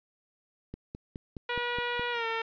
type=click train; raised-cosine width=3 ms; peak=-26 dBFS; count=7; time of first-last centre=0.74-1.995 s; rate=4.78 Hz
type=tone with pitch glide; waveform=10% pulse; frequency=482.8 to 453.1 Hz; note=B4 to A#4; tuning=-39 to -49 cents; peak=-21 dBFS; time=1.49-2.42 s; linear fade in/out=5 ms; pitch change=-110 cents; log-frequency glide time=2.11-2.26 s
effects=resampled to 11025 Hz + 9-bit